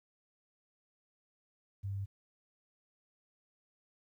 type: tone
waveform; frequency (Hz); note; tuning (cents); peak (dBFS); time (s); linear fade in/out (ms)
sine; 98.7; G2; +12; -35; 1.83-2.06; 20
effects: 12-bit